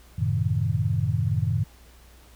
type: chord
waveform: sine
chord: F# diminished seventh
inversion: none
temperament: equal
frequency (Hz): 92.5 / 110 / 130.81 / 155.56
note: F#2 / A2 / C3 / Eb3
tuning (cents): 0 / 0 / 0 / 0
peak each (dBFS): -27 / -25 / -28 / -28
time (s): 0.18-1.64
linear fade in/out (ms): 10
effects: added 60 Hz sine -50 dBFS peak until 2.35 s + pink hiss -55 dBFS RMS until 2.35 s